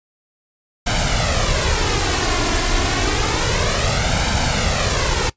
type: noise with flanger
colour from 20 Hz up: pink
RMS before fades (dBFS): -18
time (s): 0.86-5.3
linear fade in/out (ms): 10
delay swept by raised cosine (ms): 1.3 to 2.9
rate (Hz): 0.29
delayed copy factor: +0.6
effects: noise-tail reverb RT60 0.1 s tail -19 dB re dry + resampled to 16000 Hz